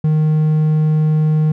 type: tone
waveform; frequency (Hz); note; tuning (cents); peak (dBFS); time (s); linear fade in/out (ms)
triangle; 154.7; D#3; -10; -9; 0.04-1.52; 5
effects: none